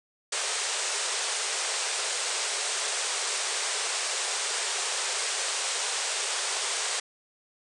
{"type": "band-pass noise", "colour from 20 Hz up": "white", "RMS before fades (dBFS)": -30, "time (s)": [0.32, 7], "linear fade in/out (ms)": 5, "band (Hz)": [380, 9200], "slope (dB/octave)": 96, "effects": []}